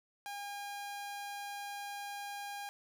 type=tone; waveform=sawtooth; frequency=810 Hz; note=G#5; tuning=43 cents flat; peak=-37 dBFS; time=0.26-2.69 s; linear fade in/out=0 ms; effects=none